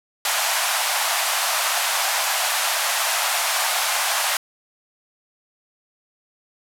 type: band-pass noise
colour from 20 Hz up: pink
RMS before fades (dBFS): -22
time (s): 0.25-4.37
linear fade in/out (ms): 2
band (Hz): 650 to 14000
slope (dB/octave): 48
effects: none